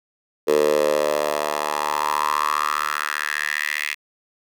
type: tone with high-pass filter sweep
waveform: 10% pulse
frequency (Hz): 74.9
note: D2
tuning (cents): +35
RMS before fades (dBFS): -22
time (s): 0.47-3.95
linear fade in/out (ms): 20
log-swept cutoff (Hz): 440 to 2200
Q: 5
effects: none